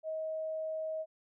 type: tone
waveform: sine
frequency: 633 Hz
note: D#5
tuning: 30 cents sharp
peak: -34 dBFS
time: 0.03-1.06 s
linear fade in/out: 50 ms
effects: none